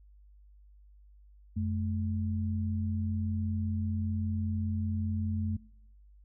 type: tone pair together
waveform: sine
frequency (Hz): 91 / 216.1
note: F#2 / A3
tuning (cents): -28 / -31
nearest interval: octave + minor third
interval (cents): 1497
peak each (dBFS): -30 / -33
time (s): 1.56-5.57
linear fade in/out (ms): 10
effects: noise-tail reverb RT60 0.9 s tail -23 dB re dry + added 50 Hz sine -54 dBFS peak until 6.24 s